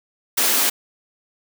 white high-pass noise, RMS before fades -18 dBFS, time 0.37-0.7 s, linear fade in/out 10 ms, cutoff 210 Hz, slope 48 dB/octave, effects none

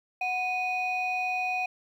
sine tone pair together, 737 / 2483 Hz, F#5 / D#7, -7 / -4 cents, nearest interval octave + major sixth, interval 2103 cents, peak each -28 / -28 dBFS, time 0.21-1.66 s, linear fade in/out 5 ms, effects tanh soft clip ceiling -22 dBFS + 10-bit

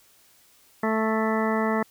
harmonic tone, 220 Hz, A3, in tune, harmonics 1 / 2 / 3 / 4 / 5 / 6 / 8 / 9, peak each -25 / -28 / -30 / -31 / -32 / -33 / -34 / -35 dBFS, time 0.83-1.83 s, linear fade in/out 5 ms, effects white hiss -58 dBFS RMS until 1.9 s

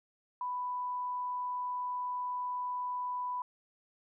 sine tone, 992 Hz, B5, 7 cents sharp, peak -33 dBFS, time 0.41-3.42 s, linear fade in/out 2 ms, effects none

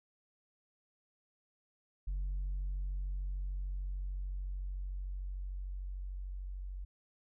sine tone with level ramp, 46.73 Hz, F#1, 18 cents sharp, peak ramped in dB -31 to -39 dBFS, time 2.07-6.85 s, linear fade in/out 10 ms, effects tanh soft clip ceiling -32 dBFS

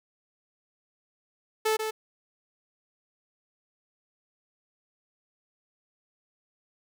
sawtooth tone with echo, 436.5 Hz, A4, 14 cents flat, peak -19 dBFS, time 1.65-1.77 s, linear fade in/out 10 ms, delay 140 ms, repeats 1, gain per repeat -6 dB, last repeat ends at 1.91 s, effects none

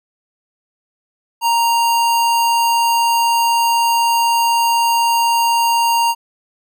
square tone, 932 Hz, A#5, 1 cent flat, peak -13 dBFS, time 1.41-6.15 s, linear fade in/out 50 ms, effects none

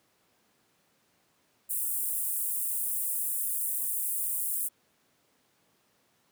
pink high-pass noise, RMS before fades -31 dBFS, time 1.69-4.69 s, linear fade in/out 20 ms, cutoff 8800 Hz, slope 48 dB/octave, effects pink hiss -69 dBFS RMS until 6.31 s + high-pass 150 Hz 12 dB/octave

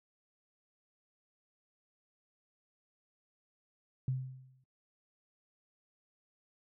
sine tone with exponential decay, 130.1 Hz, C3, 9 cents flat, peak -28 dBFS, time 4.08-4.64 s, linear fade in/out 2 ms, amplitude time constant 120 ms, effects noise-tail reverb RT60 0.1 s tail -21 dB re dry

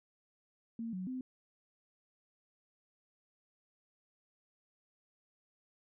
sine tone with pitch steps, 229 / 185 / 256.6 Hz, A#3 / F#3 / C4, -31 / 0 / -34 cents, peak -37 dBFS, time 0.79-1.21 s, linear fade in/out 2 ms, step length 140 ms, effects none

